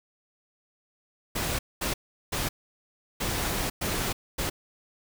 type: noise bursts at uneven times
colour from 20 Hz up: pink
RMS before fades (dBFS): -29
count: 6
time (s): 1.35-1.59 / 1.81-1.94 / 2.32-2.49 / 3.2-3.7 / 3.81-4.13 / 4.38-4.5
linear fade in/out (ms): 10
effects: none

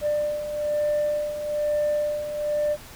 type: beating tone pair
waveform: sine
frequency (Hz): 594 / 595.1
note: D5 / D5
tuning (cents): +20 / +23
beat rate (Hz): 1.1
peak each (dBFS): -28 / -22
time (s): 0.01-2.77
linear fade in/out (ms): 50
effects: tanh soft clip ceiling -18 dBFS + pink hiss -44 dBFS RMS until 2.95 s

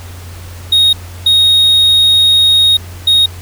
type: tone bursts at uneven times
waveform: triangle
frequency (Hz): 3740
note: A#7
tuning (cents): +5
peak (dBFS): -4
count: 3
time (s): 0.72-0.93 / 1.26-2.77 / 3.07-3.26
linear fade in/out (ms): 5
effects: added 88 Hz sine -27 dBFS peak until 3.41 s + pink hiss -35 dBFS RMS until 3.41 s

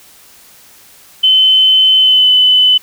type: tone with pitch glide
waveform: sine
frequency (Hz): 3054 to 3014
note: G7 to F#7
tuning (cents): -46 to +31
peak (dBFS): -5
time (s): 1.23-2.78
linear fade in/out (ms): 10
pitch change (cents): -23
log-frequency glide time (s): 1.98-2.29
effects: white hiss -42 dBFS RMS until 2.82 s

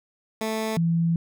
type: tone pair in turn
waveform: 15% pulse / sine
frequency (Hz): 220 / 167.12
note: A3 / E3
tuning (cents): 0 / +24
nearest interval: perfect fourth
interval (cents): 476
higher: first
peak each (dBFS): -19 / -19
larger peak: neither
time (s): 0.41-0.77 / 0.77-1.16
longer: second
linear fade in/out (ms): 2
effects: none

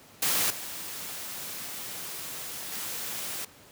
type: noise with level steps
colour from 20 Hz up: white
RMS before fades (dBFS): -26 / -38 / -35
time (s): 0.22-3.45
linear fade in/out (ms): 5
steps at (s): 0.5 / 2.72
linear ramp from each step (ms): 5
effects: pink hiss -53 dBFS RMS until 3.71 s + high-pass 100 Hz 12 dB/octave

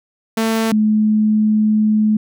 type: tone pair in turn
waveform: sawtooth / sine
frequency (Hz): 223.7 / 214.4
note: A3 / A3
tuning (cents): +29 / -45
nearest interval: minor second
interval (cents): 74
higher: first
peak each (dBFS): -11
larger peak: neither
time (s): 0.37-0.72 / 0.72-2.17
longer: second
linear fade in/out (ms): 5
effects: none

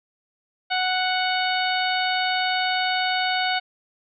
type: harmonic tone with a mistuned harmonic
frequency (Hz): 740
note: F#5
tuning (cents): 0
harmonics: 1 / 2 / 3 / 4 / 5 / 6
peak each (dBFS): -24 / -27 / -29 / -30 / -31 / -32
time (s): 0.7-3.6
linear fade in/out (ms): 20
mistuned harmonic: 6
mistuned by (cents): -19
effects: none

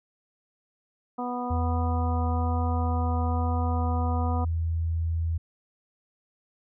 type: harmonic tone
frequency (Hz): 246.1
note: B3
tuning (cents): -6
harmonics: 1 / 2 / 3 / 4 / 5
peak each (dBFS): -32 / -37 / -33 / -36 / -38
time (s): 1.18-4.45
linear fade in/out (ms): 10
type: tone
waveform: sine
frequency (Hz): 82.41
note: E2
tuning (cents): 0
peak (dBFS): -24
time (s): 1.5-5.38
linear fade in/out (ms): 10
effects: none

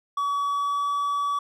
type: tone with pitch glide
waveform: triangle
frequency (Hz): 1136 to 1143.2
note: C#6 to D6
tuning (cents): +42 to -47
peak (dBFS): -21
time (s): 0.17-1.39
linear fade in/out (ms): 5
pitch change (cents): +11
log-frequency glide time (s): 0.44-0.88
effects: none

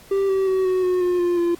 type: tone with pitch steps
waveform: triangle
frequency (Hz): 392 / 384.8 / 377.8 / 370.9 / 364.1 / 357.4 / 350.8 / 344.4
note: G4 / G4 / F#4 / F#4 / F#4 / F4 / F4 / F4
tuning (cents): 0 / -32 / +36 / +4 / -28 / +40 / +8 / -24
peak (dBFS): -15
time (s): 0.11-1.55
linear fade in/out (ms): 5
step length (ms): 180
effects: pink hiss -47 dBFS RMS until 1.59 s + AAC 64 kbps

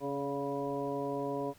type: harmonic tone with a mistuned harmonic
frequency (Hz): 140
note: C#3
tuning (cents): +18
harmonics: 1 / 2 / 3 / 4 / 5 / 7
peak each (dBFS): -44 / -38 / -37 / -39 / -42 / -41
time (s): 0-1.54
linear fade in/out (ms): 50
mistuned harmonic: 4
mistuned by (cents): +27
effects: pink hiss -61 dBFS RMS until 1.58 s

